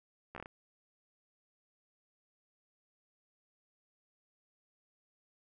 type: slowing click train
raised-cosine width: 0.5 ms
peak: -30 dBFS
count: 6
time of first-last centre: 0.35-0.459 s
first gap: 13 ms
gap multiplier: 1.26
effects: none